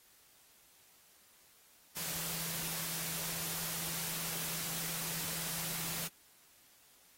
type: tone in noise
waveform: sine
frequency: 164.81 Hz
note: E3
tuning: in tune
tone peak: -49 dBFS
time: 1.96-6.08 s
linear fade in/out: 10 ms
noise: white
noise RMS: -39 dBFS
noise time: 1.96-6.08 s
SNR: -13 dB
effects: white hiss -64 dBFS RMS until 7.17 s + AAC 48 kbps